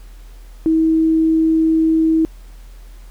sine tone, 321.1 Hz, E4, 45 cents flat, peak -11 dBFS, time 0.66-2.25 s, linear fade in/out 0 ms, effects added 41 Hz sine -35 dBFS peak until 3.1 s + pink hiss -51 dBFS RMS until 3.1 s

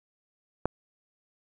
click, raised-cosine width 1 ms, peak -11 dBFS, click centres 0.656 s, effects none

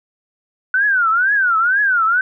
sine tone with vibrato, 1480 Hz, F#6, in tune, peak -12 dBFS, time 0.74-2.21 s, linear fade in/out 2 ms, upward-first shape triangle, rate 2.1 Hz, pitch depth 250 cents each way, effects none

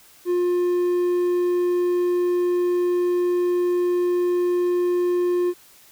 triangle tone, 354.7 Hz, F4, 27 cents sharp, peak -16 dBFS, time 0.25-5.54 s, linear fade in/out 50 ms, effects white hiss -51 dBFS RMS until 5.91 s

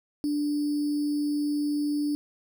sine tone with sample-and-hold, 293.7 Hz, D4, in tune, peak -24 dBFS, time 0.24-2.15 s, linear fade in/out 0 ms, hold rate 4900 Hz, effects none

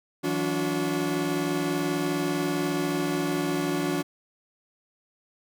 40% pulse tone cluster, 163 / 183.2 / 287.3 / 360.9 Hz, E3 / F#3 / D4 / F#4, -19 / -17 / -38 / -43 cents, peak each -32 / -35 / -27 / -29 dBFS, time 0.23-4.03 s, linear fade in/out 20 ms, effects none

